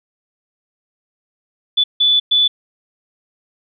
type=tone bursts at uneven times; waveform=sine; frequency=3472 Hz; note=A7; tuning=24 cents flat; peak=-10 dBFS; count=3; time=1.77-1.84 / 2-2.2 / 2.31-2.48 s; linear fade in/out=10 ms; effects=none